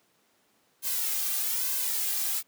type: noise with flanger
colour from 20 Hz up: blue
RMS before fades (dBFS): -29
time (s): 0.82-2.43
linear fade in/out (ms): 50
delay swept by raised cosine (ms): 1.9 to 2.55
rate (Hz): 1.1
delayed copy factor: +0.85
effects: pink hiss -67 dBFS RMS until 2.47 s + high-pass 200 Hz 12 dB/octave